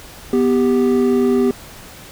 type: tone pair together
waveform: triangle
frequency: 246.9 / 393.6 Hz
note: B3 / G4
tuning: 0 / +7 cents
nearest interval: minor sixth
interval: 807 cents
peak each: -13 dBFS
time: 0.33-1.51 s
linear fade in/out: 2 ms
effects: pink hiss -38 dBFS RMS until 2.11 s